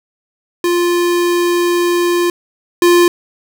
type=tone pair in turn; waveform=square; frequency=349.2 / 349.2 Hz; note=F4 / F4; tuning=0 / 0 cents; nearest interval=unison; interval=0 cents; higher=neither; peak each=-12 / -7 dBFS; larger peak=second; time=0.64-2.3 / 2.82-3.08 s; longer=first; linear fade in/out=2 ms; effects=none